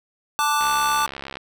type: chord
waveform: square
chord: D major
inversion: second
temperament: equal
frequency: 880 / 1174.7 / 1480 Hz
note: A5 / D6 / F#6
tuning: 0 / 0 / 0 cents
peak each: -23 / -22 / -28 dBFS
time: 0.39-1.06 s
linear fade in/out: 0 ms
type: click train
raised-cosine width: 0.3 ms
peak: -16 dBFS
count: 53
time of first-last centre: 0.61-1.37 s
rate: 68.4 Hz
effects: none